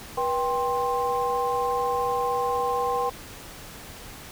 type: tone cluster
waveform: sine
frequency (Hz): 485.3 / 787 / 1053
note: B4 / G5 / C6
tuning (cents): -30 / +7 / +11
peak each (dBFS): -27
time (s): 0.17-3.1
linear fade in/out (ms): 10
effects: pink hiss -42 dBFS RMS until 4.31 s